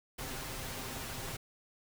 pink noise with comb filter, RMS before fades -41 dBFS, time 0.18-1.37 s, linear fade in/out 10 ms, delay 7.6 ms, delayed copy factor +0.55, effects none

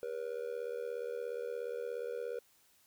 triangle tone with amplitude modulation, 480.7 Hz, B4, 47 cents flat, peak -31 dBFS, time 0.03-2.39 s, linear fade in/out 0 ms, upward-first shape sine, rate 77 Hz, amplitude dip 90%, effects white hiss -68 dBFS RMS until 2.86 s

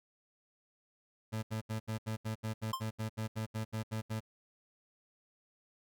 30% pulse tone bursts, 110 Hz, A2, in tune, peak -32 dBFS, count 16, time 1.32-4.205 s, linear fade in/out 20 ms, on 110 ms, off 75 ms
square tone with exponential decay, 1052 Hz, C6, 9 cents sharp, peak -31 dBFS, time 2.73-2.85 s, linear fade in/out 5 ms, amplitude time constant 26 ms
effects none

